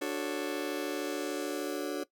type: chord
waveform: 40% pulse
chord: D major seventh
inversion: none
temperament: just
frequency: 293.7 / 367.1 / 440.5 / 550.6 Hz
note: D4 / F#4 / A4 / C#5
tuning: 0 / -14 / +2 / -12 cents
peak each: -35 / -36 / -38 / -38 dBFS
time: 0.01-2.04 s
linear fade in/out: 10 ms
effects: noise-tail reverb RT60 0.1 s tail -18 dB re dry